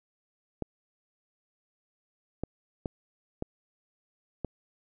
clicks, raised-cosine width 2 ms, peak -18 dBFS, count 5, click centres 0.623 / 2.436 / 2.858 / 3.424 / 4.447 s, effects none

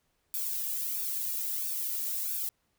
violet noise with flanger, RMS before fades -33 dBFS, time 0.34-2.49 s, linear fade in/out 0 ms, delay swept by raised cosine 0.98 to 1.94 ms, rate 1.5 Hz, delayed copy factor -0.75, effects pink hiss -75 dBFS RMS until 2.78 s

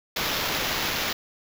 violet noise with sample-and-hold, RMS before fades -27 dBFS, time 0.16-1.13 s, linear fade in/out 5 ms, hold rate 8820 Hz, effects none

